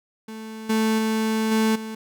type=tone with level steps; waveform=35% pulse; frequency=220 Hz; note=A3; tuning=in tune; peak=-32 / -17 / -19 / -16 / -29 dBFS; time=0.28-1.95 s; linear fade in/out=5 ms; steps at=0.69 / 0.98 / 1.51 / 1.75 s; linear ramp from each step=10 ms; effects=none